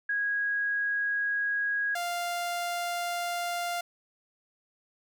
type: tone pair in turn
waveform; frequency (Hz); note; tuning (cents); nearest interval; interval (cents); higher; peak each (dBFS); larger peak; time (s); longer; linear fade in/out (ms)
sine / sawtooth; 1650 / 697.8; G#6 / F5; -12 / -2; octave + minor third; 1490; first; -26; neither; 0.09-1.95 / 1.95-3.81; neither; 5
effects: none